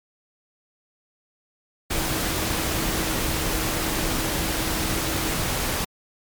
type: tone in noise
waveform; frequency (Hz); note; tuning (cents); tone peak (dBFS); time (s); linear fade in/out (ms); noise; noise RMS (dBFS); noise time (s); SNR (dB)
sine; 320; D#4; +49; -33; 1.94-5.34; 10; pink; -25; 1.9-5.85; -11
effects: MP3 96 kbps